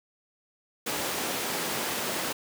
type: high-pass noise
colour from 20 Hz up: pink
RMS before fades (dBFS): -31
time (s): 0.86-2.33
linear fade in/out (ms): 10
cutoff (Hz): 250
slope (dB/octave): 12
effects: none